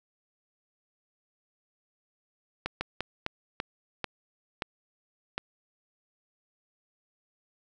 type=slowing click train; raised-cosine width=0.3 ms; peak=-14 dBFS; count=8; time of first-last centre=2.66-5.38 s; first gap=150 ms; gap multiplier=1.31; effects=none